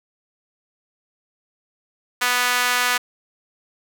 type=tone with high-pass filter; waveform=sawtooth; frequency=246.9 Hz; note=B3; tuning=in tune; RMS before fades=-20 dBFS; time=2.21-2.98 s; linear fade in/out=10 ms; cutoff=1400 Hz; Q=1.3; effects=none